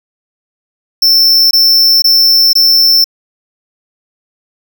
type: tone bursts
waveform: square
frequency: 5360 Hz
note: E8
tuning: 28 cents sharp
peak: -5 dBFS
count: 4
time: 1.02-3.043 s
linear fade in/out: 5 ms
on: 490 ms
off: 21 ms
effects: none